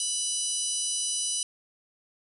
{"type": "harmonic tone with a mistuned harmonic", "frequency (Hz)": 987.8, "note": "B5", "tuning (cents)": 0, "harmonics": [3, 4, 5, 6, 7, 8, 9, 10], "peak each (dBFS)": [-36, -38, -39, -32, -43, -42, -33, -33], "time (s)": [0, 1.43], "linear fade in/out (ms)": 2, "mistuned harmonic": 4, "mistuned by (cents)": 17, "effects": []}